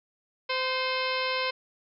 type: harmonic tone with a mistuned harmonic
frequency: 516 Hz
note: C5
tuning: 24 cents flat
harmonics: 1 / 2 / 3 / 4 / 5 / 6 / 7 / 8 / 9 / 10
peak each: -32 / -32 / -37 / -34 / -35 / -37 / -42 / -37 / -44 / -40 dBFS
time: 0.49-1.51 s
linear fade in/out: 10 ms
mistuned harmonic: 4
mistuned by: +43 cents
effects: none